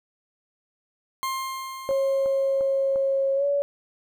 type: tone with exponential decay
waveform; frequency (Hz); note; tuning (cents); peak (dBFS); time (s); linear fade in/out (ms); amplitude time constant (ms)
40% pulse; 1059; C6; +21; -24; 1.23-3.49; 0; 490
type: tone with pitch glide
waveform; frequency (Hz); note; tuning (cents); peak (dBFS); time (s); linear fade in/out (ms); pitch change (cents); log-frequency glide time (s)
sine; 544 to 567.8; C#5 to C#5; -33 to +41; -20; 1.89-3.62; 0; +74; 3.35-3.45
type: click train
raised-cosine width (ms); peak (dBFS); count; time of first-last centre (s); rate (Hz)
1; -25; 4; 1.91-2.959; 2.86
effects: none